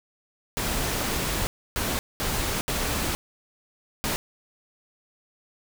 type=noise bursts at uneven times; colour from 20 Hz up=pink; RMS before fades=-27 dBFS; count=5; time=0.57-1.47 / 1.76-1.99 / 2.2-2.61 / 2.68-3.15 / 4.04-4.16 s; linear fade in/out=0 ms; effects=none